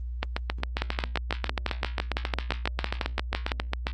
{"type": "two click trains", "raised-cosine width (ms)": 0.3, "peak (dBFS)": [-9, -10], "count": [17, 28], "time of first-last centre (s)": [[0.82, 3.518], [0.23, 3.869]], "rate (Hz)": [5.93, 7.42], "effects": ["added 60 Hz sine -31 dBFS peak until 3.93 s", "Opus 24 kbps"]}